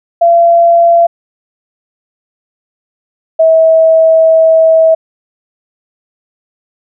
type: tone pair in turn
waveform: sine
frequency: 681 / 646.6 Hz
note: F5 / E5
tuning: -44 / -34 cents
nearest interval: minor second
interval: 90 cents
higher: first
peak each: -3 dBFS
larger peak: neither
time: 0.21-1.07 / 3.39-4.95 s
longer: second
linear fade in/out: 10 ms
effects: none